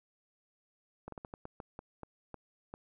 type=slowing click train; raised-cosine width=1 ms; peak=-29 dBFS; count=11; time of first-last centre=1.08-2.739 s; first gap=43 ms; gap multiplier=1.28; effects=none